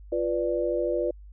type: chord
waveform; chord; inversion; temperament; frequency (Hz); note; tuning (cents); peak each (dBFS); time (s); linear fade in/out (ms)
sine; B diminished; second; equal; 349.2 / 493.9 / 587.3; F4 / B4 / D5; 0 / 0 / 0; -28; 0.12-1.11; 5
effects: added 50 Hz sine -43 dBFS peak until 1.32 s